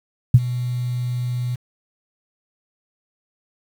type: tone with ADSR envelope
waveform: sine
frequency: 123.47 Hz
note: B2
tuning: in tune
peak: -3 dBFS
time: 0.34-1.56 s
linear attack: 5 ms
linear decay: 43 ms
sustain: -18 dB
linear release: 13 ms
effects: 7-bit